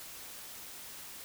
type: silence
effects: white hiss -47 dBFS RMS until 1.24 s